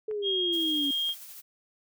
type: exponential sweep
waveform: sine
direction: down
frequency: 436.1 to 277.2 Hz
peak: -29 dBFS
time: 0.08-0.91 s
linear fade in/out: 5 ms
type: clicks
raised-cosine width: 0.5 ms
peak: -34 / -34 dBFS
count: 2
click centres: 0.112 / 1.092 s
type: tone with pitch glide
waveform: sine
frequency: 3254 to 3232 Hz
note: G#7 to G#7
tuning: -36 to -48 cents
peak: -26 dBFS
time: 0.22-1.15 s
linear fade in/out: 50 ms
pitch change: -12 cents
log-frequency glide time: 0.67-0.94 s
type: noise with tremolo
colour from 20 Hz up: blue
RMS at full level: -44 dBFS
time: 0.52-1.42 s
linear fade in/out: 20 ms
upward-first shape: sine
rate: 13 Hz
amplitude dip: 30%
effects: none